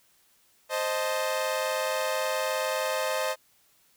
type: chord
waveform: sawtooth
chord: A diminished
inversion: first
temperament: equal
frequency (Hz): 523.3 / 622.3 / 880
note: C5 / Eb5 / A5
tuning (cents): 0 / 0 / 0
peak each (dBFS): -26 / -26 / -31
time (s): 0.69-3.36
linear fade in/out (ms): 50
effects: white hiss -64 dBFS RMS until 3.96 s